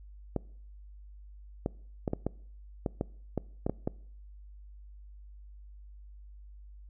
clicks, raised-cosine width 2 ms, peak -16 dBFS, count 11, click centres 0.363 / 1.661 / 2.078 / 2.134 / 2.266 / 2.862 / 3.011 / 3.377 / 3.665 / 3.696 / 3.875 s, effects noise-tail reverb RT60 0.6 s tail -23 dB re dry + added 50 Hz sine -47 dBFS peak until 6.89 s

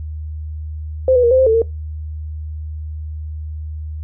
sine tone with pitch steps, 519 / 494.7 / 471.3 / 518 / 524 / 443.9 / 456 Hz, C5 / B4 / A#4 / C5 / C5 / A4 / A#4, -14 / +3 / +19 / -17 / +2 / +15 / -38 cents, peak -9 dBFS, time 1.08-1.619 s, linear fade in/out 2 ms, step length 77 ms, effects noise-tail reverb RT60 0.2 s tail -20 dB re dry + added 77 Hz sine -24 dBFS peak until 4.03 s

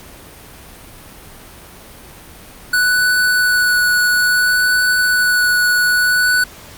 square tone with vibrato, 1480 Hz, F#6, in tune, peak -12 dBFS, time 2.73-6.44 s, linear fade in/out 5 ms, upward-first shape sine, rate 0.59 Hz, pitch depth 11 cents each way, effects pink hiss -38 dBFS RMS until 6.77 s + Opus 48 kbps

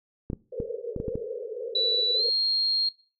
clicks, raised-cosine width 3 ms, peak -17 dBFS, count 7, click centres 0.301 / 0.332 / 0.602 / 0.963 / 1.001 / 1.082 / 1.155 s
pink band-pass noise, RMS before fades -34 dBFS, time 0.52-2.3 s, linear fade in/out 10 ms, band 430 to 510 Hz, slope 96 dB/octave
sine tone with pitch glide, 3951 to 4235 Hz, B7 to C8, 0 to +20 cents, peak -21 dBFS, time 1.75-2.89 s, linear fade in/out 5 ms, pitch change +120 cents, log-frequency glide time 2.15-2.24 s
effects noise-tail reverb RT60 0.4 s tail -21 dB re dry + MP3 64 kbps

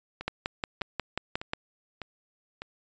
two click trains, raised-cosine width 0.3 ms, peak -13 / -21 dBFS, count 8 / 5, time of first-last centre 0.28-1.534 / 0.21-2.62 s, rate 5.58 / 1.66 Hz, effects resampled to 16000 Hz

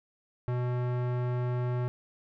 square tone with low-pass filter, 123.5 Hz, B2, in tune, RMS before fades -30 dBFS, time 0.48-1.88 s, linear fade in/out 0 ms, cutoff 1400 Hz, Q 0.7, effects none

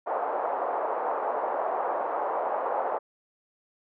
pink band-pass noise, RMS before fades -29 dBFS, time 0.06-2.99 s, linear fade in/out 20 ms, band 550 to 1000 Hz, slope 24 dB/octave, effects none

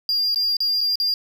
triangle tone with dropouts, 4802 Hz, D8, 38 cents sharp, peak -17 dBFS, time 0.09-1.14 s, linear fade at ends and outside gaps 1 ms, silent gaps 0.346-0.359 / 0.568-0.604 / 0.808-0.812 / 0.956-1 s, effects none

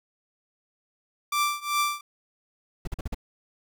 sawtooth tone with tremolo, 1174.7 Hz, D6, in tune, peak -17 dBFS, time 1.32-2.01 s, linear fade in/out 5 ms, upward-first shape triangle, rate 2.6 Hz, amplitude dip 95%
brown noise bursts, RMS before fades -29 dBFS, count 5, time 2.85-3.146 s, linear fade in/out 5 ms, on 24 ms, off 44 ms
effects none

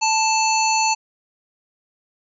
harmonic tone, 880 Hz, A5, in tune, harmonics 1 / 3 / 5 / 7 / 8, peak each -18 / -23 / -25 / -26 / -27 dBFS, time 0.01-0.95 s, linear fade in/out 20 ms, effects none

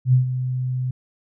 sine tone with ADSR envelope, 127.5 Hz, C3, 44 cents flat, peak -10 dBFS, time 0.05-0.91 s, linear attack 81 ms, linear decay 120 ms, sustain -11 dB, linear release 5 ms, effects none

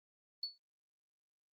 sine tone with exponential decay, 4435 Hz, C#8, in tune, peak -32 dBFS, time 0.43-0.58 s, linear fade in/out 2 ms, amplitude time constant 31 ms, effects tanh soft clip ceiling -29 dBFS + Opus 32 kbps

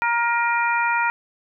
harmonic tone with a mistuned harmonic, 469.9 Hz, A#4, 14 cents sharp, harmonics 2 / 3 / 4 / 5, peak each -21 / -23 / -27 / -26 dBFS, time 0.02-1.1 s, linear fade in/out 0 ms, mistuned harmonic 5, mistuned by +35 cents, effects none

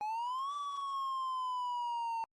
triangle exponential two-way sweep, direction up then down, 829 to 1161 to 904 Hz, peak -32 dBFS, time 0.01-2.24 s, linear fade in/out 0 ms, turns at 0.54 s, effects Opus 24 kbps

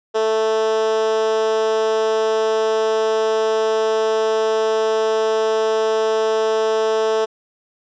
10% pulse tone with high-pass filter, 220 Hz, A3, in tune, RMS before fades -18 dBFS, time 0.14-7.26 s, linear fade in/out 20 ms, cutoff 480 Hz, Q 6.2, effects resampled to 16000 Hz

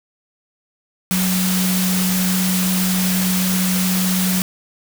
sine tone in noise, 185 Hz, F#3, in tune, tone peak -17 dBFS, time 1.11-4.42 s, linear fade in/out 0 ms, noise white, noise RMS -22 dBFS, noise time 1.11-4.42 s, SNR +2 dB, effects none

